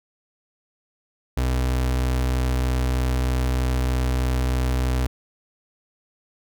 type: tone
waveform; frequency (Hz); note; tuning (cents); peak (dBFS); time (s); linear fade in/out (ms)
35% pulse; 63.2; B1; +41; -18; 1.37-5.07; 5
effects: none